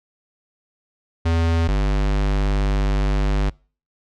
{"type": "tone pair in turn", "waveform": "square", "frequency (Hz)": [82.9, 49.59], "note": ["E2", "G1"], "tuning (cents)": [10, 21], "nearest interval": "major sixth", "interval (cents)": 889, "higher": "first", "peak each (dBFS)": -17, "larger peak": "neither", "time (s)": [[1.25, 1.68], [1.68, 3.5]], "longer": "second", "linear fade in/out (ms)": 10, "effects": ["noise-tail reverb RT60 0.4 s tail -25 dB re dry", "low-pass 5000 Hz 12 dB/octave"]}